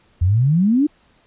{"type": "exponential sweep", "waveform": "sine", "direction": "up", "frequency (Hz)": [82.41, 311.1], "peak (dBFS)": -12, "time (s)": [0.21, 0.87], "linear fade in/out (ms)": 10, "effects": ["pink hiss -57 dBFS RMS until 1.26 s", "resampled to 8000 Hz"]}